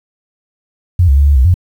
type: tone with pitch steps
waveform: sine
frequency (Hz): 88.3 / 68.5 / 71.1 / 71.7 / 63.7 / 89.1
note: F2 / C#2 / C#2 / D2 / C2 / F2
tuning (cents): +20 / -20 / +45 / -41 / -46 / +35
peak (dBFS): -5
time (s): 0.99-1.542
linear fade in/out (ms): 5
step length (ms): 92
effects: 7-bit